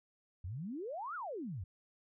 sine exponential two-way sweep, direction up then down, 79.8 to 1471 to 79.8 Hz, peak -39 dBFS, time 0.44-1.64 s, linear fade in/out 5 ms, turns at 1.15 s, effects none

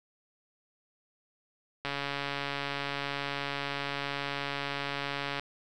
click train, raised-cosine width 0.3 ms, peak -17 dBFS, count 501, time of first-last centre 1.85-5.396 s, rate 141 Hz, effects none

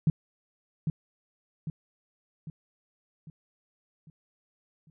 sine tone with echo, 155.56 Hz, D#3, in tune, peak -18 dBFS, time 0.07-0.1 s, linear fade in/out 2 ms, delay 800 ms, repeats 6, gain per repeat -6 dB, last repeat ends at 4.9 s, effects none

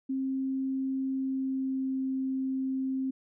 sine tone with pitch glide, 266 to 264.2 Hz, C4 to C4, +29 to +17 cents, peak -28 dBFS, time 0.09-3.11 s, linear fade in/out 10 ms, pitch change -12 cents, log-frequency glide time 1.1-1.98 s, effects none

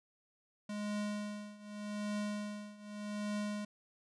square tone with tremolo, 208 Hz, G#3, 3 cents sharp, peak -35 dBFS, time 0.69-3.65 s, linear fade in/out 5 ms, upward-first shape triangle, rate 0.84 Hz, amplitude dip 90%, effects resampled to 22050 Hz

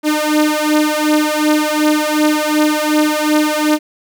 sawtooth beating tone pair, 302.1 / 304.8 Hz, D4 / D#4, +49 / -36 cents, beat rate 2.7 Hz, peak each -11 dBFS, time 0.03-3.79 s, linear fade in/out 50 ms, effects none

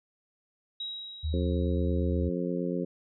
sine tone with exponential decay, 3834 Hz, A#7, 48 cents sharp, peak -32 dBFS, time 0.8-2.28 s, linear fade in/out 5 ms, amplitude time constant 320 ms
sine tone, 78.2 Hz, D#2, 9 cents sharp, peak -27 dBFS, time 1.23-2.3 s, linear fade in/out 20 ms
harmonic tone, 88.5 Hz, F2, 23 cents sharp, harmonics 2 / 3 / 4 / 5 / 6, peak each -32 / -34 / -35 / -36 / -37 dBFS, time 1.33-2.85 s, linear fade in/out 10 ms
effects none

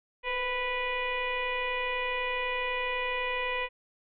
sine tone with frequency modulation, 1480 Hz, F#6, in tune, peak -28 dBFS, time 0.23-3.69 s, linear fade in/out 50 ms, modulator 488 Hz, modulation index 2.6, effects none

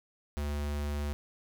square tone, 73 Hz, D2, 10 cents flat, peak -32 dBFS, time 0.37-1.13 s, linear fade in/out 0 ms, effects none

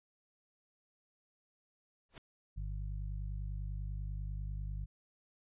pink noise with exponential growth, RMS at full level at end -45 dBFS, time 2.09-2.18 s, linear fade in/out 2 ms, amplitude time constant 19 ms
harmonic tone, 50.1 Hz, G1, 38 cents sharp, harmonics 1 / 2 / 3, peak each -38 / -44 / -48 dBFS, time 2.56-4.86 s, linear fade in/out 20 ms
effects resampled to 8000 Hz

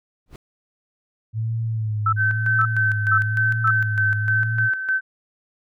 brown noise with exponential growth, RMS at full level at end -30 dBFS, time 0.26-0.36 s, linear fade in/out 2 ms, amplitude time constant 20 ms
sine tone with vibrato, 109.4 Hz, A2, 9 cents flat, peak -21 dBFS, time 1.33-4.7 s, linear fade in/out 50 ms, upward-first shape sine, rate 1 Hz, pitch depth 67 cents each way
sine tone bursts, 1321 Hz, E6, 3 cents sharp, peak -16 dBFS, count 4, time 2.06-3.708 s, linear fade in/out 5 ms, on 67 ms, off 460 ms
sine tone with tremolo, 1538 Hz, G6, 33 cents flat, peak -17 dBFS, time 2.16-5.01 s, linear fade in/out 50 ms, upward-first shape square, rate 3.3 Hz, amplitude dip 60%
effects none

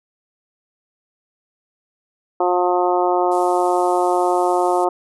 harmonic tone, 178.9 Hz, F3, 42 cents sharp, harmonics 2 / 3 / 4 / 5 / 6 / 7, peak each -19 / -23 / -19 / -22 / -27 / -28 dBFS, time 2.4-4.89 s, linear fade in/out 5 ms
violet noise, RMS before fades -34 dBFS, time 3.31-4.85 s, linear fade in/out 10 ms
effects resampled to 24000 Hz

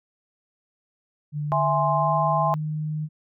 sine tone with pitch glide, 148.4 to 153.46 Hz, D3 to D#3, +18 to -24 cents, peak -25 dBFS, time 1.32-3.09 s, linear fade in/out 50 ms, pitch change +58 cents, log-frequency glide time 1.9-2.11 s
sine chord, E augmented, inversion none, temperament equal, 659.3 / 830.6 / 1046.5 Hz, E5 / G#5 / B#5, 0 / 0 / 0 cents, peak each -25 / -24 / -23 dBFS, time 1.52-2.54 s, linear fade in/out 0 ms
effects none

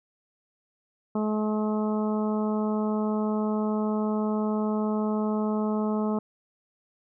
harmonic tone, 213.7 Hz, G#3, 50 cents sharp, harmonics 1 / 2 / 3 / 4 / 5 / 6, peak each -25 / -31 / -35 / -37 / -39 / -41 dBFS, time 1.15-6.19 s, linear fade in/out 5 ms, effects none

